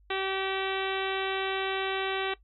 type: harmonic tone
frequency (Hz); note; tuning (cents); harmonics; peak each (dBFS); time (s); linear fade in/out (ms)
384.6; G4; -33; 1 / 2 / 3 / 4 / 5 / 6 / 7 / 8 / 9 / 10; -32 / -35 / -37 / -38 / -39 / -40 / -40 / -41 / -42 / -42; 0.1-2.34; 5
effects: noise-tail reverb RT60 0.1 s tail -18 dB re dry + added 50 Hz sine -57 dBFS peak until 2.43 s